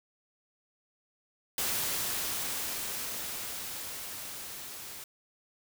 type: noise with level ramp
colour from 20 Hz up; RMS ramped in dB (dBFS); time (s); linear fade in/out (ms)
white; -31 to -44; 1.58-5.04; 2
effects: none